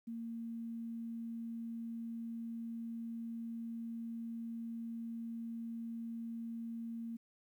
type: tone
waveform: sine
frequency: 230 Hz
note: A#3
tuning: 23 cents flat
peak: -40 dBFS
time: 0.07-7.17 s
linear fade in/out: 10 ms
effects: 12-bit